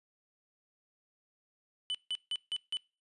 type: tone bursts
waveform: triangle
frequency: 3000 Hz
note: F#7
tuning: 23 cents sharp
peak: -30 dBFS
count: 5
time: 1.9-2.77 s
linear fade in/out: 0 ms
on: 46 ms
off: 160 ms
effects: noise-tail reverb RT60 0.3 s tail -23 dB re dry + resampled to 24000 Hz